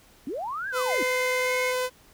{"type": "linear two-way sweep", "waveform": "sine", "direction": "up then down", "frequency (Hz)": [233.1, 1661.2, 233.1], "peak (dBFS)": -29, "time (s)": [0.27, 1.03], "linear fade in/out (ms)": 2, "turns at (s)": 0.69}
{"type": "tone with vibrato", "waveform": "sawtooth", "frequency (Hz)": 506, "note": "B4", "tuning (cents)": 42, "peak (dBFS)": -21, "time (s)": [0.72, 1.9], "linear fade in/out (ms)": 50, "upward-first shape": "sine", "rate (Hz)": 20, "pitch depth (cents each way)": 9}
{"type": "tone with pitch glide", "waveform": "triangle", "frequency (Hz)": [2093, 2143], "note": ["C7", "C7"], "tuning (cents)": [0, 41], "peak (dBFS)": -26, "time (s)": [0.88, 1.74], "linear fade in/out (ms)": 50, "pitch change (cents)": 41, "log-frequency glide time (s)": [1.42, 1.53]}
{"effects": ["pink hiss -56 dBFS RMS until 2.13 s"]}